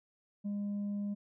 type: tone with tanh clipping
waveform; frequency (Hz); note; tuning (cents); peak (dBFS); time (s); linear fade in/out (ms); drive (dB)
triangle; 203.6; G#3; -34; -34; 0.44-1.15; 20; 7
effects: none